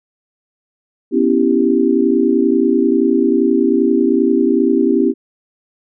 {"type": "chord", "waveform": "sine", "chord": "C# half-diminished seventh", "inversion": "third", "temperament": "equal", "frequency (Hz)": [246.9, 277.2, 329.6, 392], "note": ["B3", "C#4", "E4", "G4"], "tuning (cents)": [0, 0, 0, 0], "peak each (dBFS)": -16, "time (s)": [1.11, 5.14], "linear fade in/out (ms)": 50, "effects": []}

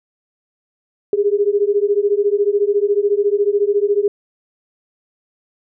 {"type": "beating tone pair", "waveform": "sine", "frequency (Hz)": [401.2, 415.2], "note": ["G4", "G#4"], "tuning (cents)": [40, 0], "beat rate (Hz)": 14, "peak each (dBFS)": -16, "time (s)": [1.13, 4.08], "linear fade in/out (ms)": 2, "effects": []}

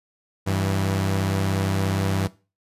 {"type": "tone pair together", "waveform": "sawtooth", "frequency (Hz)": [97, 163.13], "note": ["G2", "E3"], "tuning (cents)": [-18, -18], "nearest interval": "major sixth", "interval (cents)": 900, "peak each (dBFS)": [-18, -24], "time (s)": [0.46, 2.28], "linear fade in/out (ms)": 20, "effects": ["noise-tail reverb RT60 0.3 s tail -17 dB re dry", "resampled to 32000 Hz"]}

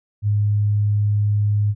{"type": "tone", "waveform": "sine", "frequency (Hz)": 103.83, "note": "G#2", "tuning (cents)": 0, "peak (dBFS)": -15, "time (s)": [0.22, 1.75], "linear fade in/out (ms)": 50, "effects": []}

